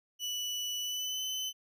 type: tone with pitch glide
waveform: 30% pulse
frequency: 2960 to 3034 Hz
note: F#7 to F#7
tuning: 0 to +43 cents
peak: -31 dBFS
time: 0.19-1.53 s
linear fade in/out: 50 ms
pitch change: +43 cents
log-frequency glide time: 0.8-1.22 s
effects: none